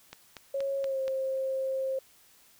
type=click train; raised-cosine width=0.2 ms; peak=-24 dBFS; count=5; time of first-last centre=0.13-1.08 s; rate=4.21 Hz
type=tone with pitch glide; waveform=sine; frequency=549 to 530.9 Hz; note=C#5 to C5; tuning=-17 to +25 cents; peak=-28 dBFS; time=0.54-1.99 s; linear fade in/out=5 ms; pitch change=-58 cents; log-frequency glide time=0.8-1 s
effects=white hiss -60 dBFS RMS until 2.59 s